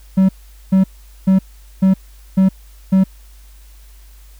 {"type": "tone bursts", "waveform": "triangle", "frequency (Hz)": 190.4, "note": "F#3", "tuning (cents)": 50, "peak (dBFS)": -6, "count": 6, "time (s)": [0.17, 3.04], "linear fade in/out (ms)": 10, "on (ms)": 120, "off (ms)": 430, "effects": ["added 50 Hz sine -39 dBFS peak until 4.39 s", "white hiss -51 dBFS RMS until 4.39 s"]}